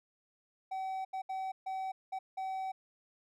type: tone bursts at uneven times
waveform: triangle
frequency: 762 Hz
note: G5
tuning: 49 cents flat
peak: -33 dBFS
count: 6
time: 0.71-1.05 / 1.13-1.22 / 1.29-1.52 / 1.66-1.92 / 2.12-2.19 / 2.37-2.72 s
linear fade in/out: 10 ms
effects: none